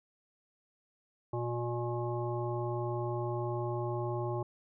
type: harmonic tone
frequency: 119.8 Hz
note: A#2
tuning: 48 cents sharp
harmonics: 1 / 3 / 5 / 7 / 9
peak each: -35 / -36 / -41 / -41 / -44 dBFS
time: 1.33-4.43 s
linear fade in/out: 5 ms
effects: none